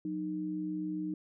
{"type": "tone pair together", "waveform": "sine", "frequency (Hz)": [181.66, 308.8], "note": ["F#3", "D#4"], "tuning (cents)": [-32, -13], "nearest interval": "major sixth", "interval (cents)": 919, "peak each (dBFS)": [-39, -34], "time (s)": [0.05, 1.14], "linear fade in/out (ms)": 2, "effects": []}